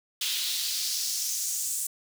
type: noise with high-pass filter sweep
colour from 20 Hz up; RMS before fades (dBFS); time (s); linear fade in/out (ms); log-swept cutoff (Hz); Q
pink; -30; 0.21-1.87; 5; 3300 to 8100; 2.3
effects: none